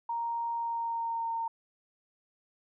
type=tone with pitch glide; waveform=sine; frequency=932.3 to 915.8 Hz; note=A#5 to A#5; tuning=0 to -31 cents; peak=-30 dBFS; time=0.09-1.48 s; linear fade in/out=5 ms; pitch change=-31 cents; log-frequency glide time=0.54-1.35 s; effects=none